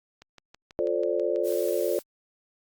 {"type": "click train", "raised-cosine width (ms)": 0.2, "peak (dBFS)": -30, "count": 10, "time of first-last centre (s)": [0.22, 1.686], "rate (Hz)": 6.14}
{"type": "chord", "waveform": "sine", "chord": "D minor seventh", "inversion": "first", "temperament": "just", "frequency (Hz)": [352.4, 440.5, 528.6, 587.3], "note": ["F4", "A4", "C5", "D5"], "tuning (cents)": [16, 2, 18, 0], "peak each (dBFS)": -29, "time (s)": [0.79, 1.99], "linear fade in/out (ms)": 0}
{"type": "noise", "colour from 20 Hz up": "blue", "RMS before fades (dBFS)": -40, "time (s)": [1.43, 2.03], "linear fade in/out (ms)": 50}
{"effects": ["Opus 48 kbps"]}